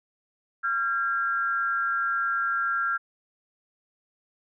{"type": "tone pair together", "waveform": "sine", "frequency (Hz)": [1375.3, 1617], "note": ["F6", "G#6"], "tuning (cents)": [-27, -47], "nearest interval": "minor third", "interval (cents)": 280, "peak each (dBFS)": [-25, -28], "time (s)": [0.63, 2.98], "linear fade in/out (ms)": 20, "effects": []}